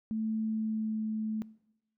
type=tone with pitch glide; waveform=sine; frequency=219.7 to 217.6 Hz; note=A3 to A3; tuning=-2 to -19 cents; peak=-30 dBFS; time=0.11-1.42 s; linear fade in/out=0 ms; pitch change=-17 cents; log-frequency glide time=0.39-1.03 s; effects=noise-tail reverb RT60 0.9 s tail -22 dB re dry